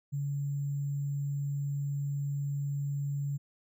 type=tone with sample-and-hold; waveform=sine; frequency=141.9 Hz; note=C#3; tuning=41 cents sharp; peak=-30 dBFS; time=0.12-3.38 s; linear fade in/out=20 ms; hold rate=7350 Hz; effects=none